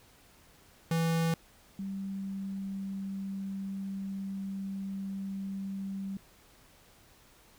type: tone pair in turn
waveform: square / sine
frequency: 164.81 / 194.81 Hz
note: E3 / G3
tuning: 0 / -11 cents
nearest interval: minor third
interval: 289 cents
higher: second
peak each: -27 / -34 dBFS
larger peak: first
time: 0.91-1.34 / 1.79-6.17 s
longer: second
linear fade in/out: 2 ms
effects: pink hiss -60 dBFS RMS until 7.58 s